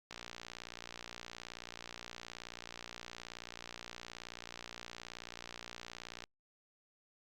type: click train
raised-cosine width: 0.2 ms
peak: -27 dBFS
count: 362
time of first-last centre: 0.11-6.239 s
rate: 58.9 Hz
effects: Opus 48 kbps